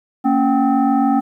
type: tone with frequency modulation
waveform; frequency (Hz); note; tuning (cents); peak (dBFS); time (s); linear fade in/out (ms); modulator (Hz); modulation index
sine; 277.2; C#4; 0; -12; 0.24-1.21; 20; 507; 1.2
effects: 9-bit